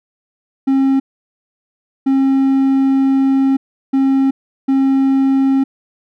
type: tone bursts at uneven times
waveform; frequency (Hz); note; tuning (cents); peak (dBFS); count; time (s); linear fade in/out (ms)
triangle; 269.3; C#4; -50; -8; 4; 0.67-1 / 2.06-3.57 / 3.93-4.31 / 4.68-5.64; 10
effects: none